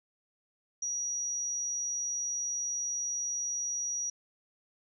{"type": "tone", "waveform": "sine", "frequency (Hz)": 5780, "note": "F#8", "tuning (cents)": -41, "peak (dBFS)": -31, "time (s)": [0.82, 4.1], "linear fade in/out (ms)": 5, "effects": []}